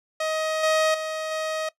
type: tone with level steps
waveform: sawtooth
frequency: 630 Hz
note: D#5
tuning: 21 cents sharp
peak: -20 / -15 / -24 / -22 dBFS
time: 0.2-1.69 s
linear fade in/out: 5 ms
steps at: 0.63 / 0.94 / 1.31 s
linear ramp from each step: 5 ms
effects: noise-tail reverb RT60 0.1 s tail -19 dB re dry + low-pass 8000 Hz 12 dB/octave